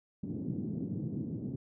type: band-pass noise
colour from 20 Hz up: pink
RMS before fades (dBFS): -37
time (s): 0.23-1.56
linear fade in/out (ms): 5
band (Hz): 130 to 300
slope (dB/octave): 24
effects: none